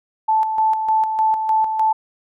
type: tone with tremolo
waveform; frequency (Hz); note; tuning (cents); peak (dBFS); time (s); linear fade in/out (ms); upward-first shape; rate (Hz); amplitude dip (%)
sine; 876; A5; -8; -13; 0.28-1.93; 10; square; 3.3; 50
effects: none